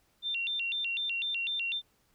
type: tone with vibrato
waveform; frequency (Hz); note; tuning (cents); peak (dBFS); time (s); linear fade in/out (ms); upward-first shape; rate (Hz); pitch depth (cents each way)
sine; 3136; G7; 0; -30; 0.22-1.82; 50; square; 4; 230
effects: pink hiss -70 dBFS RMS until 2.14 s